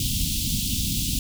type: band-stop noise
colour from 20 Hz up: pink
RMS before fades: -25 dBFS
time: 0-1.19 s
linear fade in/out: 2 ms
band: 270 to 2900 Hz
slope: 48 dB/octave
effects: none